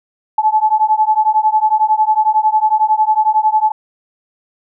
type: beating tone pair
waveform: sine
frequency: 858 / 869 Hz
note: A5 / A5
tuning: -44 / -22 cents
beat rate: 11 Hz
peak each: -13 dBFS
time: 0.38-3.72 s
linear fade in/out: 5 ms
effects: none